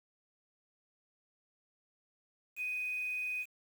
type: tone with quantisation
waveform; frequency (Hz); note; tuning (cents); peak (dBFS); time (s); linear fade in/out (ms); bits
sine; 2496; D#7; +5; -34; 2.56-3.46; 50; 9
effects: none